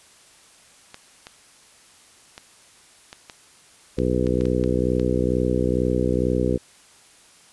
clicks, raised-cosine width 0.2 ms, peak -20 dBFS, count 11, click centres 0.944 / 1.269 / 2.379 / 3.129 / 3.298 / 3.988 / 4.268 / 4.41 / 4.455 / 4.639 / 4.997 s
harmonic tone, 62.2 Hz, B1, 13 cents sharp, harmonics 1 / 2 / 3 / 4 / 5 / 6 / 7 / 8, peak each -27 / -27 / -27 / -27 / -27 / -27 / -27 / -27 dBFS, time 3.97-6.58 s, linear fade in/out 20 ms
effects white hiss -52 dBFS RMS until 7.52 s + resampled to 24000 Hz

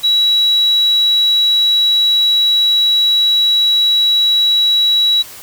sine tone, 3900 Hz, B7, 23 cents flat, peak -9 dBFS, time 0.03-5.23 s, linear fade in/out 20 ms, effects white hiss -34 dBFS RMS until 5.42 s

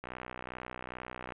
click train, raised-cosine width 0.5 ms, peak -25 dBFS, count 81, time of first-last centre 0.04-1.322 s, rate 62.4 Hz, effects resampled to 8000 Hz + 9-bit

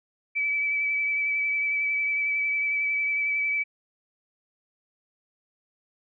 sine tone with vibrato, 2301 Hz, D7, 36 cents flat, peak -23 dBFS, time 0.35-3.64 s, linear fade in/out 20 ms, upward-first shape triangle, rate 11 Hz, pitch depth 22 cents each way, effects none

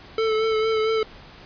square tone with vibrato, 440 Hz, A4, in tune, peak -20 dBFS, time 0.18-1.03 s, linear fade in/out 2 ms, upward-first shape sine, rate 4.4 Hz, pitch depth 25 cents each way, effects pink hiss -45 dBFS RMS until 1.45 s + resampled to 11025 Hz

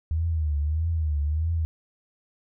sine tone with vibrato, 77.78 Hz, D#2, in tune, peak -22 dBFS, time 0.11-1.65 s, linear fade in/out 0 ms, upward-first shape triangle, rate 1.6 Hz, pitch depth 140 cents each way, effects none

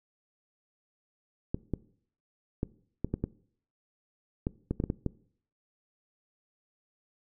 clicks, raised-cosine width 3 ms, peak -16 dBFS, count 12, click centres 1.545 / 1.737 / 2.631 / 3.046 / 3.14 / 3.24 / 4.469 / 4.71 / 4.801 / 4.839 / 4.901 / 5.063 s, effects noise-tail reverb RT60 0.6 s tail -21 dB re dry

